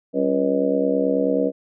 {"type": "harmonic tone with a mistuned harmonic", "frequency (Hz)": 69.3, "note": "C#2", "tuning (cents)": 0, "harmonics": [3, 4, 5, 6, 7, 8, 9], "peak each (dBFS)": [-28, -22, -31, -32, -21, -28, -26], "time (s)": [0.13, 1.52], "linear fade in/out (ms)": 50, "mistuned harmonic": 3, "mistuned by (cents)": -130, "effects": []}